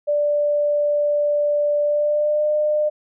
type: tone with pitch glide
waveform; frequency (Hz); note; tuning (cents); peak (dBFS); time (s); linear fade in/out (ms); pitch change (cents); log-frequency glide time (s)
sine; 587.3 to 602.8; D5 to D5; 0 to +45; -16; 0.07-2.9; 20; +45; 1.82-2.47
effects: none